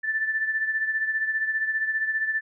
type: beating tone pair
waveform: sine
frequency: 1760 / 1775 Hz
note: A6 / A6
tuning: 0 / +15 cents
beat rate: 15 Hz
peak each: -24 / -31 dBFS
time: 0.03-2.41 s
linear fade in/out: 20 ms
effects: none